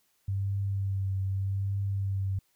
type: tone with vibrato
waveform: sine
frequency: 97.6 Hz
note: G2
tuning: 7 cents flat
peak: -27 dBFS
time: 0.28-2.39 s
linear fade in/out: 5 ms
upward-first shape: triangle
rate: 0.82 Hz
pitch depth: 30 cents each way
effects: white hiss -71 dBFS RMS until 2.55 s